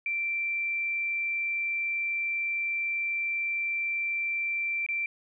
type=tone with dropouts; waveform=sine; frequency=2349 Hz; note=D7; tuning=in tune; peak=-27 dBFS; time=0.06-5.06 s; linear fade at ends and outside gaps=2 ms; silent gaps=4.864-4.887 s; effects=none